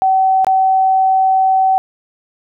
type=tone with dropouts; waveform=sine; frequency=762 Hz; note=G5; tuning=49 cents flat; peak=-9 dBFS; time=0.02-1.78 s; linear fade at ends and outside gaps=0 ms; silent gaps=0.446-0.468 s; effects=none